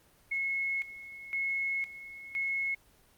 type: tone with tremolo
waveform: sine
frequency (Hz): 2179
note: C#7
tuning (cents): -30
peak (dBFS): -29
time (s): 0.31-2.75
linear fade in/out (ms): 10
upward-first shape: square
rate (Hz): 0.98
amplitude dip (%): 80
effects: pink hiss -63 dBFS RMS until 3.17 s + Opus 24 kbps